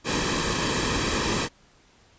pink noise with comb filter, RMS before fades -25 dBFS, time 0.04-1.49 s, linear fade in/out 50 ms, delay 1.4 ms, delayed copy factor -0.6, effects pink hiss -58 dBFS RMS until 2.18 s + resampled to 16000 Hz

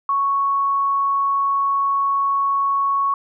sine tone, 1108.7 Hz, C#6, in tune, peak -16 dBFS, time 0.09-3.14 s, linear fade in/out 2 ms, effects none

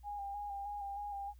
sine tone with vibrato, 810 Hz, G#5, 43 cents flat, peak -39 dBFS, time 0.03-1.34 s, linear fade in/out 50 ms, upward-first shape square, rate 3.2 Hz, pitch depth 25 cents each way, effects added 60 Hz sine -54 dBFS peak until 1.39 s + white hiss -75 dBFS RMS until 1.39 s

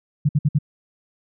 sine tone bursts, 146.83 Hz, D3, in tune, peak -13 dBFS, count 4, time 0.25-0.588 s, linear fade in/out 10 ms, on 41 ms, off 58 ms, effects none

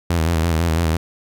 sawtooth tone with vibrato, 82.41 Hz, E2, in tune, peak -12 dBFS, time 0.1-0.97 s, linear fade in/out 5 ms, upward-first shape square, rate 6 Hz, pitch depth 58 cents each way, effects none

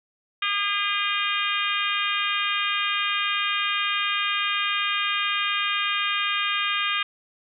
harmonic tone with a mistuned harmonic, 406.2 Hz, G#4, 38 cents flat, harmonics 3 / 4 / 5 / 6 / 7 / 8 / 9, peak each -28 / -31 / -32 / -28 / -31 / -30 / -34 dBFS, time 0.42-7.03 s, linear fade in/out 5 ms, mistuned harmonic 8, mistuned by -27 cents, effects none

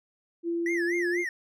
sine tone with pitch glide, 339.2 to 350.4 Hz, E4 to F4, +50 to +6 cents, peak -26 dBFS, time 0.43-1.25 s, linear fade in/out 50 ms, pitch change +56 cents, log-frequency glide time 0.65-1.07 s
triangle tone with vibrato, 1890 Hz, A#6, 23 cents sharp, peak -27 dBFS, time 0.66-1.29 s, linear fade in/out 2 ms, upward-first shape sine, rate 4.1 Hz, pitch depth 210 cents each way
effects none

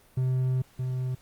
triangle tone pair in turn, 128.6 / 128.04 Hz, C3 / C3, -30 / -37 cents, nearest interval unison, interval 7 cents, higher first, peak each -21 / -25 dBFS, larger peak first, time 0.17-0.62 / 0.79-1.15 s, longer first, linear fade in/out 5 ms, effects pink hiss -59 dBFS RMS until 1.21 s + Opus 32 kbps

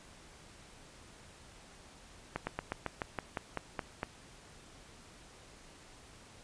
slowing click train, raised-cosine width 0.5 ms, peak -19 dBFS, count 11, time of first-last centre 2.36-4.031 s, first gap 110 ms, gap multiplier 1.09, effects pink hiss -56 dBFS RMS until 6.43 s + resampled to 22050 Hz

